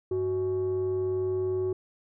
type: tone pair together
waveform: sine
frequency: 98 / 371.4 Hz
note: G2 / F#4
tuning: 0 / +7 cents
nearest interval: octave + major seventh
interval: 2307 cents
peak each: -33 / -24 dBFS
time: 0.11-1.73 s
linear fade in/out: 5 ms
effects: tanh soft clip ceiling -23 dBFS